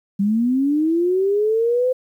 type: linear sweep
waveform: sine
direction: up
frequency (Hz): 193.1 to 516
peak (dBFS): -15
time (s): 0.19-1.93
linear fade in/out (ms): 10
effects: 9-bit